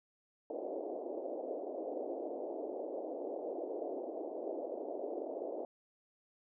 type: band-pass noise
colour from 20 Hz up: white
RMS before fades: -41 dBFS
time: 0.5-5.65 s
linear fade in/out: 2 ms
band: 290 to 670 Hz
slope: 48 dB/octave
effects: none